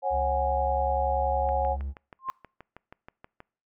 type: chord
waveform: sine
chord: C# suspended fourth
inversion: none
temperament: equal with one note detuned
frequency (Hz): 544.5 / 740 / 830.6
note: C#5 / F#5 / G#5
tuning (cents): -31 / 0 / 0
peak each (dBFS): -28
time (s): 0.02-1.77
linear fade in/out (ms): 50
type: tone with vibrato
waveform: triangle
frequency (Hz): 69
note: C#2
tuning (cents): -7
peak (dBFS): -28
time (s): 0.1-1.94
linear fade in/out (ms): 50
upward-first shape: triangle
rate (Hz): 10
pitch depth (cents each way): 11
type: click train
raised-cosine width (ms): 0.5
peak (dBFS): -29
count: 13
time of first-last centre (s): 1.49-3.404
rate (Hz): 6.27
type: tone with exponential growth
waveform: sine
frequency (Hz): 1057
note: C6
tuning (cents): +17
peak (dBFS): -23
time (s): 2.19-2.3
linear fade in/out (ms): 0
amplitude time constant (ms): 23
effects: noise-tail reverb RT60 0.5 s tail -25 dB re dry